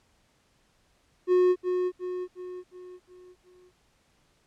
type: tone with echo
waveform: triangle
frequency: 363.1 Hz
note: F#4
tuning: 33 cents flat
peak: -16 dBFS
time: 1.27-1.56 s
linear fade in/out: 50 ms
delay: 360 ms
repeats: 6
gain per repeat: -6 dB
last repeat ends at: 3.72 s
effects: pink hiss -67 dBFS RMS until 4.46 s + low-pass 9000 Hz 12 dB/octave